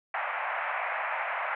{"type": "band-pass noise", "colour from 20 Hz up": "pink", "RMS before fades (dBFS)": -32, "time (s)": [0.14, 1.55], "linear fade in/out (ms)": 2, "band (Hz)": [640, 2400], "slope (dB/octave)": 48, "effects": []}